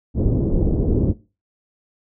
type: low-pass noise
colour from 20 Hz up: pink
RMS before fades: -18 dBFS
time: 0.14-1.14 s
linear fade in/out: 50 ms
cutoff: 420 Hz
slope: 24 dB/octave
effects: noise-tail reverb RT60 0.3 s tail -19 dB re dry